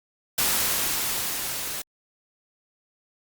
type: noise with level ramp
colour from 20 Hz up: white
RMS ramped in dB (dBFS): -22 to -32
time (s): 0.38-1.82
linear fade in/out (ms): 5
effects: Opus 48 kbps